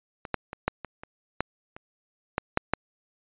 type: clicks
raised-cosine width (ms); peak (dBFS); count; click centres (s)
0.5; -21 / -10 / -21 / -8 / -20 / -25 / -9 / -26 / -9 / -6 / -7; 11; 0.252 / 0.343 / 0.531 / 0.68 / 0.847 / 1.035 / 1.406 / 1.765 / 2.381 / 2.574 / 2.736
effects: resampled to 8000 Hz